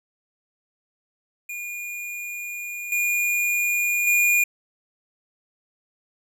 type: tone with level steps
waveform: square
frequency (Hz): 2430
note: D#7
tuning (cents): -42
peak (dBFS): -31 / -21 / -17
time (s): 1.49-4.44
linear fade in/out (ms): 5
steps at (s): 2.92 / 4.07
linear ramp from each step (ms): 2
effects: none